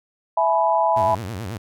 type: chord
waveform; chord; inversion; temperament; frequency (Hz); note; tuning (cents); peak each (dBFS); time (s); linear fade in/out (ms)
sine; E major; none; equal with one note detuned; 659.3 / 847.6 / 987.8; E5 / G#5 / B5; 0 / +35 / 0; -20; 0.37-1.15; 5
type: tone with vibrato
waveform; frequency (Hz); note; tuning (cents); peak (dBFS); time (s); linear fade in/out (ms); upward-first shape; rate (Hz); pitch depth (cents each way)
sawtooth; 103; G#2; -14; -24; 0.96-1.58; 10; sine; 9.2; 260
effects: none